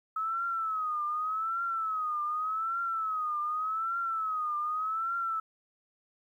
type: tone with vibrato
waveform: sine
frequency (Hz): 1284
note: E6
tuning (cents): -46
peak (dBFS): -29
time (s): 0.16-5.4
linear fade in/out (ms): 5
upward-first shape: triangle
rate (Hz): 0.85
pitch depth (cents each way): 130
effects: 11-bit